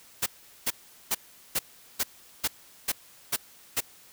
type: noise bursts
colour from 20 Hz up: white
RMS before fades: -26 dBFS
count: 9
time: 0.22-3.807 s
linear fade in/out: 10 ms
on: 43 ms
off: 400 ms
effects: white hiss -54 dBFS RMS until 4.12 s